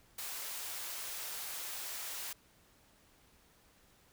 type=high-pass noise; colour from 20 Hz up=white; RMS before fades=-42 dBFS; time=0.18-2.33 s; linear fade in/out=5 ms; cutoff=540 Hz; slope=12 dB/octave; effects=pink hiss -66 dBFS RMS until 4.12 s